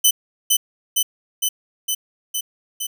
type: tone with echo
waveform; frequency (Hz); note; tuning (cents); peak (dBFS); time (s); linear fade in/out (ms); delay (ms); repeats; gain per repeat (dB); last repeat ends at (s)
10% pulse; 3022; F#7; +36; -3; 0.04-0.11; 10; 460; 6; -2; 2.87
effects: none